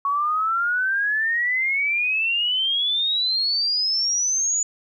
sine exponential sweep, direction up, 1108.7 to 6960 Hz, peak -19 dBFS, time 0.05-4.63 s, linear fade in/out 2 ms, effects 10-bit

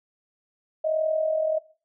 sine tone with amplitude modulation, 630 Hz, D#5, 21 cents sharp, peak -19 dBFS, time 0.84-1.59 s, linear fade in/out 10 ms, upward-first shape sine, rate 41.2 Hz, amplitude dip 60%, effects noise-tail reverb RT60 0.4 s tail -20 dB re dry

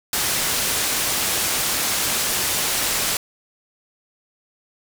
white low-pass noise, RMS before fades -22 dBFS, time 0.13-3.17 s, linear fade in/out 2 ms, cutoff 12000 Hz, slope 12 dB/octave, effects none

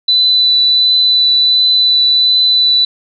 sine tone with vibrato, 3988 Hz, B7, 16 cents sharp, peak -7 dBFS, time 0.08-2.85 s, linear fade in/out 5 ms, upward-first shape triangle, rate 1.4 Hz, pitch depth 10 cents each way, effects none

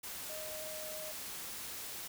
sine tone in noise, 621 Hz, D#5, 3 cents flat, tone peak -45 dBFS, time 0.29-1.12 s, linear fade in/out 10 ms, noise white, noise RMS -44 dBFS, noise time 0.03-2.08 s, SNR -4 dB, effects none

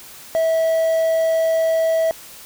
triangle tone with quantisation, 650 Hz, E5, 24 cents flat, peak -13 dBFS, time 0.35-2.11 s, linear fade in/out 0 ms, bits 7, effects white hiss -40 dBFS RMS until 2.45 s

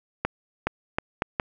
accelerating click train, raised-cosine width 0.5 ms, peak -8 dBFS, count 5, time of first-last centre 0.25-1.398 s, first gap 420 ms, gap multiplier 0.75, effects none

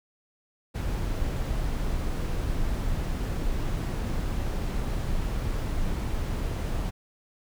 brown noise, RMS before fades -28 dBFS, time 0.74-6.91 s, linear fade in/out 20 ms, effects none

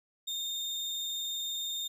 35% pulse tone with vibrato, 3653 Hz, A#7, 36 cents flat, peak -32 dBFS, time 0.27-1.88 s, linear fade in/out 10 ms, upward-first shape triangle, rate 20 Hz, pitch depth 24 cents each way, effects none

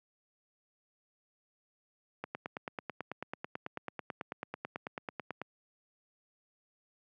click train, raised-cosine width 0.5 ms, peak -22 dBFS, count 30, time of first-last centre 2.24-5.416 s, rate 9.13 Hz, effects high-pass 150 Hz 12 dB/octave

